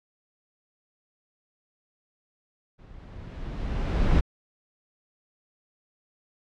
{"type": "noise with level ramp", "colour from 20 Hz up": "brown", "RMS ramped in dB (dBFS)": [-49, -19], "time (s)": [2.78, 4.21], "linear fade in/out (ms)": 20, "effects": ["low-pass 4000 Hz 12 dB/octave"]}